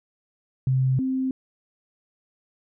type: tone pair in turn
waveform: sine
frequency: 130.81 / 261.6 Hz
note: C3 / C4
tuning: 0 / 0 cents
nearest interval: octave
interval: 1200 cents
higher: second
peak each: -18 / -22 dBFS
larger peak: first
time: 0.67-0.99 / 0.99-1.31 s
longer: neither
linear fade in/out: 2 ms
effects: none